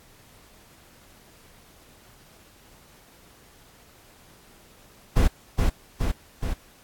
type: noise with echo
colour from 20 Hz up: brown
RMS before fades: -17 dBFS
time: 5.16-5.28 s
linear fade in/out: 10 ms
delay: 420 ms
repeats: 3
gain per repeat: -3 dB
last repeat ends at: 6.54 s
effects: pink hiss -54 dBFS RMS until 6.83 s + AAC 64 kbps